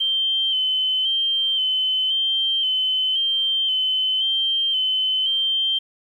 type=tone with vibrato; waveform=sine; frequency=3100 Hz; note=G7; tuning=20 cents flat; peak=-18 dBFS; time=0-5.79 s; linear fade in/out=10 ms; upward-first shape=square; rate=0.95 Hz; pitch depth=28 cents each way; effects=9-bit